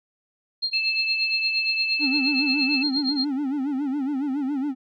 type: tone with tremolo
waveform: sine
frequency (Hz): 4212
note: C8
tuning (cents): +11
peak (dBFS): -20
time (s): 0.62-3.25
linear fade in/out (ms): 10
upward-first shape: triangle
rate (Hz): 8.6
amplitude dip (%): 100
type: tone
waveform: sine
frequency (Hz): 2637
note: E7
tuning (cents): 0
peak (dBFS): -23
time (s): 0.73-2.83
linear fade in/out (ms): 5
type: tone with vibrato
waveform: triangle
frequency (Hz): 277.2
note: C#4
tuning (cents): 0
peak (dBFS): -21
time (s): 1.99-4.75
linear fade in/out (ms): 50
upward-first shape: sine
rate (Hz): 7.2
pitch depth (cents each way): 130
effects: none